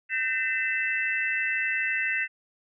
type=tone cluster; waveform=sine; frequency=1546 / 1820 / 2027 / 2648 Hz; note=G6 / A#6 / B6 / E7; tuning=-24 / -42 / +45 / +7 cents; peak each=-32 / -30 / -29 / -30 dBFS; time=0.09-2.28 s; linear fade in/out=50 ms; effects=none